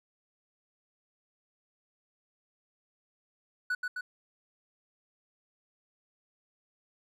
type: tone with echo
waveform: triangle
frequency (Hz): 1480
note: F#6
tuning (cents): 0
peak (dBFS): -26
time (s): 3.7-3.75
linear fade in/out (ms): 5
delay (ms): 130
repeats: 2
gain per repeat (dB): -3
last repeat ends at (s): 4.01
effects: none